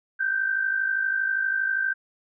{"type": "tone pair together", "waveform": "sine", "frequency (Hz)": [1515.5, 1568], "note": ["F#6", "G6"], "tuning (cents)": [41, 0], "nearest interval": "minor second", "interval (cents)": 59, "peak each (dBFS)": [-29, -23], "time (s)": [0.19, 1.94], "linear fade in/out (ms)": 20, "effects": []}